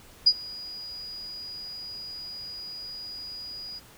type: tone with ADSR envelope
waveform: sine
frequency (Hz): 4900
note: D#8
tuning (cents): -27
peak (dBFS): -12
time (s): 0.26-3.8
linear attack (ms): 12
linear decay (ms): 55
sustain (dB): -24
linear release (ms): 24
effects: pink hiss -52 dBFS RMS until 3.97 s